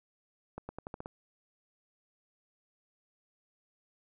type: accelerating click train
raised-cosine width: 1 ms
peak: -26 dBFS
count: 7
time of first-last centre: 0.58-1.059 s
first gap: 110 ms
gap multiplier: 0.87
effects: none